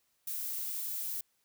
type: noise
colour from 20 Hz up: violet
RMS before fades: -37 dBFS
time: 0.27-1.21 s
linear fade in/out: 5 ms
effects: white hiss -75 dBFS RMS until 1.44 s